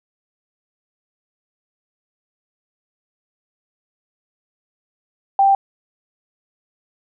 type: tone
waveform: sine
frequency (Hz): 786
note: G5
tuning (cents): +4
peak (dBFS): -10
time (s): 5.39-5.55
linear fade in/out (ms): 2
effects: none